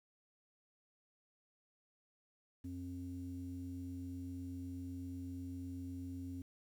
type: tone with low-pass filter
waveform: square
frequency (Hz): 89.2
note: F2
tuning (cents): +37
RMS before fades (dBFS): -45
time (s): 2.64-6.42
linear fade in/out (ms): 5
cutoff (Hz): 250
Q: 5.7
effects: 11-bit